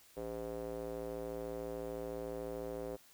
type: tone with band-pass filter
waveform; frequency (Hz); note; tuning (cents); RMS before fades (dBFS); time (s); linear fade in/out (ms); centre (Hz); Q
square; 56.9; A#1; -41; -42; 0.16-2.97; 20; 480; 3.4
effects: white hiss -63 dBFS RMS until 3.13 s